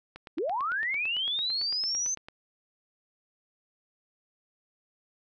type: click train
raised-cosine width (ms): 0.3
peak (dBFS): -27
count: 20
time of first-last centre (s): 0.16-2.285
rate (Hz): 8.94
type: linear sweep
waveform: sine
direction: up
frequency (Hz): 271.7 to 6272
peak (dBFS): -27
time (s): 0.37-2.15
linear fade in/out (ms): 10
effects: none